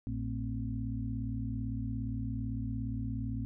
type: harmonic tone with a mistuned harmonic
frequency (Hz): 56.4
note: A1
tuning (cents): +44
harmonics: 1 / 2 / 4 / 5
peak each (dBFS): -39 / -36 / -41 / -40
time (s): 0.07-3.45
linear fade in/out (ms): 0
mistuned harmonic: 5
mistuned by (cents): -120
effects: none